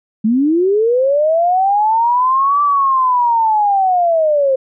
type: linear two-way sweep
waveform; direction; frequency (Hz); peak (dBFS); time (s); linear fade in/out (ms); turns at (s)
sine; up then down; 207.5 to 1168 to 520; -10; 0.24-4.56; 10; 2.62
effects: none